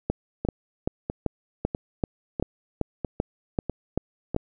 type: two click trains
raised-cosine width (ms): 2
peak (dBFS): -14 / -10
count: 7 / 12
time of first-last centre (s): 0.45-4.346 / 0.1-4.364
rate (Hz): 1.54 / 2.58
effects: none